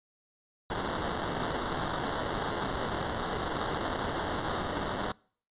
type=noise with sample-and-hold; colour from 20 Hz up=blue; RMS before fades=-33 dBFS; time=0.7-5.12 s; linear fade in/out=2 ms; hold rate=2450 Hz; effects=noise-tail reverb RT60 0.5 s tail -25 dB re dry + resampled to 8000 Hz